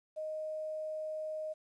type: tone with quantisation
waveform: sine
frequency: 622.3 Hz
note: D#5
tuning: in tune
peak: -36 dBFS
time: 0.16-1.54 s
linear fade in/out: 20 ms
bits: 11
effects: resampled to 24000 Hz